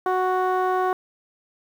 15% pulse tone with low-pass filter, 370 Hz, F#4, in tune, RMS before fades -22 dBFS, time 0.06-0.93 s, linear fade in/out 2 ms, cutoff 1100 Hz, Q 1.1, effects 8-bit

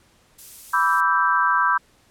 violet noise, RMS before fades -36 dBFS, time 0.38-1.01 s, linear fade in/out 10 ms
sine chord, E minor seventh, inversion second, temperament equal with one note detuned, 987.8 / 1158.5 / 1318.5 / 1568 Hz, B5 / D6 / E6 / G6, 0 / -24 / 0 / 0 cents, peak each -21 / -22 / -23 / -21 dBFS, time 0.73-1.78 s, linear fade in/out 10 ms
effects pink hiss -58 dBFS RMS until 2.1 s + low-pass 11000 Hz 12 dB/octave

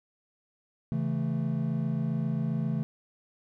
triangle chord, A major, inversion first, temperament just, 137.5 / 165 / 220 Hz, C#3 / E3 / A3, -14 / +2 / 0 cents, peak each -29 / -29 / -30 dBFS, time 0.92-2.83 s, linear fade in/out 0 ms, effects none

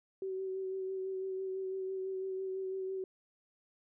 sine tone with vibrato, 379.9 Hz, F#4, 46 cents sharp, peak -35 dBFS, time 0.22-3.04 s, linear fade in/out 2 ms, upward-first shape sine, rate 6 Hz, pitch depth 19 cents each way, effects none

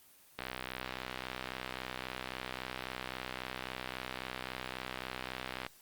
click train, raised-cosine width 0.3 ms, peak -21 dBFS, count 337, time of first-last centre 0.39-5.665 s, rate 63.7 Hz, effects white hiss -61 dBFS RMS until 5.81 s + Opus 24 kbps

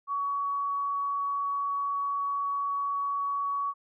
sine tone, 1126 Hz, C#6, 27 cents sharp, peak -27 dBFS, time 0.07-3.74 s, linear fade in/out 50 ms, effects none

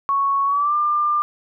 sine tone with pitch glide, 1108.7 to 1195.2 Hz, C#6 to D6, 0 to +30 cents, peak -16 dBFS, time 0.09-1.22 s, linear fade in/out 0 ms, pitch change +130 cents, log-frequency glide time 0.45-0.75 s, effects none

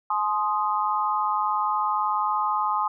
sine chord, Ab major, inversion none, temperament equal with one note detuned, 850 / 1046.5 / 1244.5 Hz, Ab5 / C6 / Eb6, +40 / 0 / 0 cents, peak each -26 dBFS, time 0.1-2.88 s, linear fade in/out 5 ms, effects none

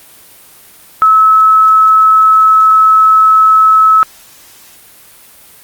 sine tone, 1296 Hz, E6, 30 cents flat, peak -3 dBFS, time 1.02-4.03 s, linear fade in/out 0 ms, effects white hiss -39 dBFS RMS until 5.63 s + Opus 32 kbps

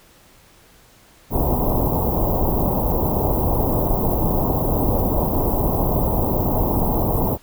pink band-stop noise, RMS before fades -19 dBFS, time 1.3-7.38 s, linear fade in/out 50 ms, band 980 to 14000 Hz, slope 48 dB/octave, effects pink hiss -51 dBFS RMS until 7.42 s

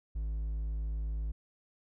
triangle tone with hard clipping, 54 Hz, A1, 32 cents flat, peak -33 dBFS, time 0.15-1.32 s, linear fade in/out 10 ms, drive 6 dB, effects none

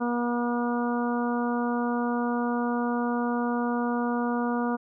harmonic tone, 240 Hz, B3, 49 cents flat, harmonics 1 / 2 / 3 / 4 / 5 / 6, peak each -26 / -32 / -34 / -34 / -36 / -38 dBFS, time 0-4.77 s, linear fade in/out 20 ms, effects none

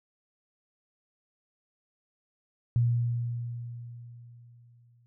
sine tone with exponential decay, 119 Hz, A#2, 36 cents sharp, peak -20 dBFS, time 2.76-5.06 s, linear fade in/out 0 ms, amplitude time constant 500 ms, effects none

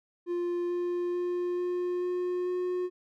triangle tone with pitch steps, 350 / 352.2 / 354.5 / 356.7 / 359 / 361.3 Hz, F4 / F4 / F4 / F4 / F4 / F#4, +4 / +15 / +26 / +37 / +48 / -41 cents, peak -26 dBFS, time 0.26-2.9 s, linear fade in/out 50 ms, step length 440 ms, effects none

